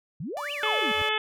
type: exponential two-way sweep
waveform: sine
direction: up then down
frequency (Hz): 129.4 to 3133 to 197.9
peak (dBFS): -31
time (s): 0.2-0.92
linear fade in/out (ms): 5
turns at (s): 0.52
type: tone with vibrato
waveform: sawtooth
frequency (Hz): 581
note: D5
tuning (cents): -19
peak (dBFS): -32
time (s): 0.37-1.09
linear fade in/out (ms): 0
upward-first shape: sine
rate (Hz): 13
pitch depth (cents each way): 20
type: harmonic tone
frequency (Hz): 431.3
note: A4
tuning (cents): -35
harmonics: 1 / 2 / 3 / 4 / 5 / 6 / 7 / 8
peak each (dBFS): -32 / -32 / -32 / -32 / -32 / -32 / -32 / -32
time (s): 0.63-1.18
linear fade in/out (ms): 2
type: tone with exponential growth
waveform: square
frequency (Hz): 87.3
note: F2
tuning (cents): 0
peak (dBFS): -33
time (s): 0.89-1.02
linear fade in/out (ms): 0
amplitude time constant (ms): 28
effects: none